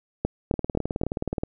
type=two click trains; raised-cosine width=2 ms; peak=-13 / -9 dBFS; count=18 / 4; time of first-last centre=0.54-1.435 / 0.25-1.035 s; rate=19 / 3.82 Hz; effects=none